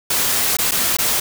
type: noise with dropouts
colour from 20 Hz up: white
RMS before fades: -18 dBFS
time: 0.1-1.2 s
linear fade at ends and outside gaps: 5 ms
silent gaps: 0.569-0.586 / 0.711-0.718 / 0.97-0.986 s
effects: none